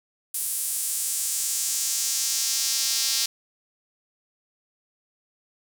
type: tone with high-pass filter sweep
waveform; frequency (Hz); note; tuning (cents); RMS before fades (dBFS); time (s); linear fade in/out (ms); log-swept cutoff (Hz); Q
square; 123.47; B2; 0; -26; 0.34-3.26; 5; 10000 to 4800; 1.8
effects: none